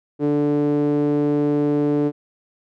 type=tone with band-pass filter; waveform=sawtooth; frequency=146.5 Hz; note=D3; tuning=4 cents flat; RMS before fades=-19 dBFS; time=0.19-2.12 s; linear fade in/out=50 ms; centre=360 Hz; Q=6.6; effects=none